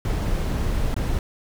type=noise with dropouts; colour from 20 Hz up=brown; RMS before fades=-23 dBFS; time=0.05-1.19 s; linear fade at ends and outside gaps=1 ms; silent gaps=0.943-0.964 s; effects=none